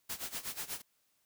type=noise with tremolo; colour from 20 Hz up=white; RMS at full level=-38 dBFS; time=0.09-0.82 s; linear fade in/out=10 ms; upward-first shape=sine; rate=8.2 Hz; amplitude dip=85%; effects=white hiss -75 dBFS RMS until 1.25 s